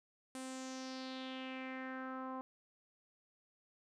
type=tone with low-pass filter sweep; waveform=sawtooth; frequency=260.7 Hz; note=C4; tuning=6 cents flat; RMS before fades=-45 dBFS; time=0.35-2.41 s; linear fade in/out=0 ms; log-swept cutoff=9400 to 1000 Hz; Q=3.6; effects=none